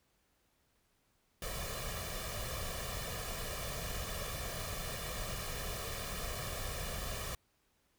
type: noise with comb filter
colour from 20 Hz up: pink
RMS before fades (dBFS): -40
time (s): 1.42-7.35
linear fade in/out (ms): 2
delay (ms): 1.7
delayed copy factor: +0.7
effects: pink hiss -75 dBFS RMS until 7.98 s